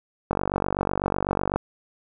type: click train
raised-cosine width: 1 ms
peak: -9 dBFS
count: 61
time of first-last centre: 0.31-1.56 s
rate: 48 Hz
effects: none